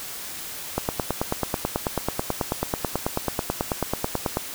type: click train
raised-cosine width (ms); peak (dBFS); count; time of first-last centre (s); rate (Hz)
1; -8; 34; 0.78-4.371; 9.19
effects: white hiss -35 dBFS RMS until 4.54 s